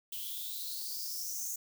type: noise with high-pass filter sweep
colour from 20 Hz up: violet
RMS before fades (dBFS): -39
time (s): 0.12-1.56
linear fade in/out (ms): 5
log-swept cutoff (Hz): 3000 to 6700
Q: 8.3
effects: none